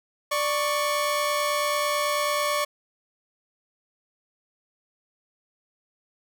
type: tone pair together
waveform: sawtooth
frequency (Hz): 588.9 / 1108.7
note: D5 / C#6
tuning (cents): +5 / 0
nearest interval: major seventh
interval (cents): 1095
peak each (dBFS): -22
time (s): 0.31-2.65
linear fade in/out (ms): 10
effects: none